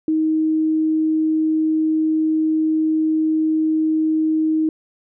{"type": "tone", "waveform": "sine", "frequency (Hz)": 314.6, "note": "D#4", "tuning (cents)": 19, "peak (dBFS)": -15, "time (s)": [0.08, 4.69], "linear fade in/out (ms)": 2, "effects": []}